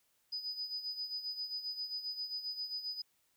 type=tone with tremolo; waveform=triangle; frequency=4980 Hz; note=D#8; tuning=1 cent sharp; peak=-32 dBFS; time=0.32-3.02 s; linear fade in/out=10 ms; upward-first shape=sine; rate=7.5 Hz; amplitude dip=75%; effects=tanh soft clip ceiling -34 dBFS + white hiss -75 dBFS RMS until 3.36 s